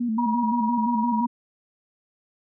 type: tone with vibrato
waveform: sine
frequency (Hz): 230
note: A#3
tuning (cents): -23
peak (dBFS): -22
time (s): 0-1.27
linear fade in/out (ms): 10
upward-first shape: square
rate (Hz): 5.8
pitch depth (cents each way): 75
type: tone with tremolo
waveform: sine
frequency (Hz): 957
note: A#5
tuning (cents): +45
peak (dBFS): -21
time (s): 0.18-1.26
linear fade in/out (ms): 5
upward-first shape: sine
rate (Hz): 20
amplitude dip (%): 55
effects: none